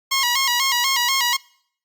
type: tone with vibrato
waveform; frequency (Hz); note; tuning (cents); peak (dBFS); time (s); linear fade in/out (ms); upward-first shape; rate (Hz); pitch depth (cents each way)
10% pulse; 1020; C6; -44; -9; 0.11-1.37; 10; square; 4.1; 95
effects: noise-tail reverb RT60 0.6 s tail -24 dB re dry + Opus 48 kbps